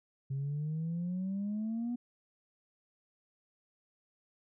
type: exponential sweep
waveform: sine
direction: up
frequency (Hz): 133.7 to 245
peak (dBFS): -31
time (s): 0.3-1.96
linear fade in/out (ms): 10
effects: tanh soft clip ceiling -30 dBFS